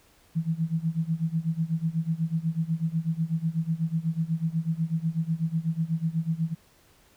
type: tone with tremolo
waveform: sine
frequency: 162.9 Hz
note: E3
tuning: 20 cents flat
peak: -21 dBFS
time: 0.35-6.55 s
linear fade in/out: 20 ms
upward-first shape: sine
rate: 8.1 Hz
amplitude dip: 90%
effects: pink hiss -60 dBFS RMS until 7.16 s